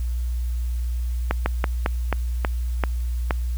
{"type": "slowing click train", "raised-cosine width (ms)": 0.5, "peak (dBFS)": -6, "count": 8, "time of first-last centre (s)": [1.31, 3.308], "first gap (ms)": 150, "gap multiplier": 1.21, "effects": ["added 60 Hz sine -22 dBFS peak until 3.57 s", "white hiss -49 dBFS RMS until 3.57 s"]}